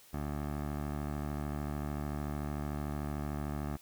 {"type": "tone with low-pass filter", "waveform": "15% pulse", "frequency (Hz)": 73.42, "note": "D2", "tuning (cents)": 0, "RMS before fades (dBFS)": -37, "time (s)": [0.13, 3.77], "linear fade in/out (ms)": 10, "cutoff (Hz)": 1400, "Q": 1, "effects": ["white hiss -59 dBFS RMS until 3.81 s"]}